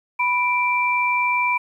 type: tone pair together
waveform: sine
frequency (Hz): 987.8 / 2349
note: B5 / D7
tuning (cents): 0 / 0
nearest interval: octave + minor third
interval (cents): 1500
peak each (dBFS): -20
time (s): 0.19-1.58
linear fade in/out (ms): 10
effects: 9-bit